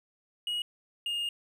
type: tone pair in turn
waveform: triangle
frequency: 2895 / 2837 Hz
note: F#7 / F7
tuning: -38 / +27 cents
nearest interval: unison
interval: 35 cents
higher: first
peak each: -28 dBFS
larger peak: neither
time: 0.47-0.62 / 1.06-1.29 s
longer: second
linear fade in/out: 2 ms
effects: none